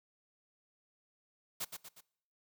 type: noise with echo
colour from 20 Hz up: white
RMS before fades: -38 dBFS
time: 1.6-1.65 s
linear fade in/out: 10 ms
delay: 120 ms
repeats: 3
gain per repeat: -6 dB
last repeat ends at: 2.01 s
effects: noise-tail reverb RT60 0.7 s tail -23 dB re dry